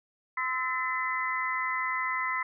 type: tone cluster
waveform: sine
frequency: 1032 / 1314 / 1777 / 2028 Hz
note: C6 / E6 / A6 / B6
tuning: -24 / -6 / +17 / +45 cents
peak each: -32 / -35 / -38 / -31 dBFS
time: 0.37-2.43 s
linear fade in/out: 5 ms
effects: none